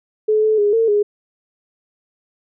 sine tone with pitch steps, 430 / 433.9 / 412.1 / 453.3 / 413.8 Hz, A4 / A4 / G#4 / A#4 / G#4, -40 / -24 / -13 / -48 / -6 cents, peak -12 dBFS, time 0.28-1.03 s, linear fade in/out 10 ms, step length 150 ms, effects none

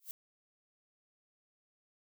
violet noise with exponential growth, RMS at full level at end -38 dBFS, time 0-0.11 s, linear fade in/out 0 ms, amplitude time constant 23 ms, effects none

